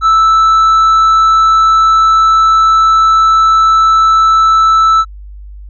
triangle tone, 1317 Hz, E6, 2 cents flat, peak -3 dBFS, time 0.01-5.05 s, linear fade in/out 50 ms, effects added 50 Hz sine -27 dBFS peak until 5.69 s + resampled to 16000 Hz

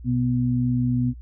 sine tone pair together, 124.67 / 246.9 Hz, B2 / B3, +17 / 0 cents, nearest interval octave, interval 1183 cents, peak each -22 dBFS, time 0.04-1.14 s, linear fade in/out 50 ms, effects noise-tail reverb RT60 0.1 s tail -22 dB re dry + added 60 Hz sine -37 dBFS peak until 1.21 s

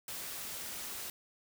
white noise, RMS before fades -42 dBFS, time 0.08-1.1 s, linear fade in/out 2 ms, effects none

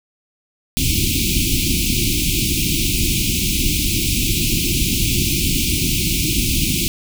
pink band-stop noise, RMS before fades -18 dBFS, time 0.77-6.88 s, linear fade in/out 0 ms, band 360 to 2300 Hz, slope 96 dB/octave, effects none

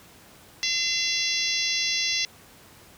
harmonic tone, 682 Hz, F5, 41 cents flat, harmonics 3 / 4 / 5 / 6 / 7 / 8 / 9, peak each -31 / -31 / -31 / -31 / -31 / -31 / -31 dBFS, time 0.63-2.25 s, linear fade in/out 0 ms, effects pink hiss -51 dBFS RMS until 2.97 s + high-pass 60 Hz 12 dB/octave

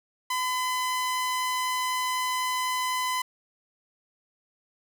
sawtooth tone, 1012 Hz, B5, 42 cents sharp, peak -22 dBFS, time 0.3-3.22 s, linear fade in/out 5 ms, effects none

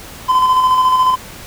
triangle tone with tremolo, 1022 Hz, C6, 41 cents flat, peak -6 dBFS, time 0.28-1.16 s, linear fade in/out 20 ms, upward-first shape square, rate 14 Hz, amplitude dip 35%, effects pink hiss -34 dBFS RMS until 1.46 s

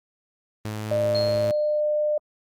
sawtooth tone with pitch glide, 107.1 to 108.09 Hz, A2 to A2, -46 to -30 cents, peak -24 dBFS, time 0.65-1.51 s, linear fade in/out 0 ms, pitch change +16 cents, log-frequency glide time 0.79-0.95 s
sine tone, 601 Hz, D5, 40 cents sharp, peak -20 dBFS, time 0.91-2.18 s, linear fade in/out 5 ms
sine tone with exponential decay, 4251 Hz, C8, 27 cents sharp, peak -26 dBFS, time 1.15-1.8 s, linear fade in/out 1 ms, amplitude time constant 140 ms
effects Opus 32 kbps

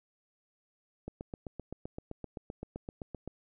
click train, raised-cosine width 2 ms, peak -26 dBFS, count 18, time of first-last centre 1.08-3.276 s, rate 7.74 Hz, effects none

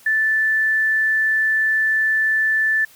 sine tone, 1757 Hz, A6, 3 cents flat, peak -15 dBFS, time 0.06-2.85 s, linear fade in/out 5 ms, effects white hiss -49 dBFS RMS until 2.95 s

